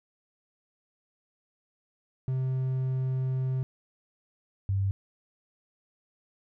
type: tone pair in turn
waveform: triangle / sine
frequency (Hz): 130.4 / 97.69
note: C3 / G2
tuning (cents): -5 / -5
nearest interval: perfect fourth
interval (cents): 500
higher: first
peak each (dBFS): -24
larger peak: neither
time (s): 2.28-3.63 / 4.69-4.91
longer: first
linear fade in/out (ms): 0
effects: none